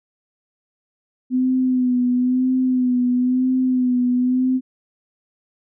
sine tone with vibrato, 252.5 Hz, B3, 39 cents sharp, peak -15 dBFS, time 1.3-4.61 s, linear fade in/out 50 ms, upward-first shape sine, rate 1 Hz, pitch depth 37 cents each way, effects none

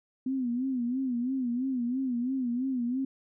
sine tone with vibrato, 251.9 Hz, B3, 34 cents sharp, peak -27 dBFS, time 0.26-3.05 s, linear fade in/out 5 ms, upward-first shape sine, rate 3 Hz, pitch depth 110 cents each way, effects none

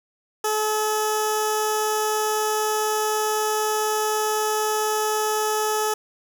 10% pulse tone with notch filter, 429 Hz, A4, 44 cents flat, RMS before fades -23 dBFS, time 0.44-5.94 s, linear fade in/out 5 ms, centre 2200 Hz, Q 0.85, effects none

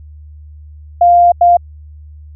sine tone bursts at uneven times, 698.5 Hz, F5, in tune, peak -4 dBFS, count 2, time 1.01-1.32 / 1.41-1.57 s, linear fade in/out 5 ms, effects added 75 Hz sine -32 dBFS peak until 2.35 s

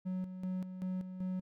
triangle tone with tremolo, 185 Hz, F#3, in tune, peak -32 dBFS, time 0.05-1.41 s, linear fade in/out 20 ms, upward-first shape square, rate 2.6 Hz, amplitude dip 60%, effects none

